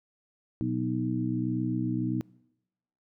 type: harmonic tone with a mistuned harmonic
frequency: 61.6 Hz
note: B1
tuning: 4 cents flat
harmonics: 2 / 3 / 4 / 5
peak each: -32 / -34 / -32 / -31 dBFS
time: 0.61-2.21 s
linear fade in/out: 0 ms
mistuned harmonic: 5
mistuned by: +33 cents
effects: noise-tail reverb RT60 0.9 s tail -24 dB re dry